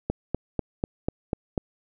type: click train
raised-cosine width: 2 ms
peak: -11 dBFS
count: 7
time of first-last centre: 0.1-1.578 s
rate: 4.06 Hz
effects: none